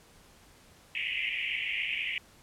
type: band-pass noise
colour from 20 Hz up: pink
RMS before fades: -33 dBFS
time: 0.95-2.18 s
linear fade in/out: 2 ms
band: 2000 to 3000 Hz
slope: 96 dB/octave
effects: pink hiss -58 dBFS RMS until 2.42 s + low-pass 12000 Hz 12 dB/octave